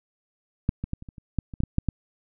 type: clicks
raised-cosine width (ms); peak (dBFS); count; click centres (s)
5; -9 / -17 / -15 / -28 / -28 / -30 / -11 / -25 / -14 / -11 / -8 / -11; 12; 0.691 / 0.84 / 0.934 / 1.024 / 1.088 / 1.182 / 1.387 / 1.538 / 1.604 / 1.636 / 1.784 / 1.887
effects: none